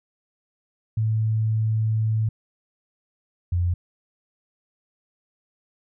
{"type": "tone pair in turn", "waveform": "sine", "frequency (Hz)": [110, 87.92], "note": ["A2", "F2"], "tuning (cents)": [0, 12], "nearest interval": "major third", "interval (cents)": 388, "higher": "first", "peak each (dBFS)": -19, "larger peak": "neither", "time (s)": [[0.97, 2.29], [3.52, 3.74]], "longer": "first", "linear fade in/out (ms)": 5, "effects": []}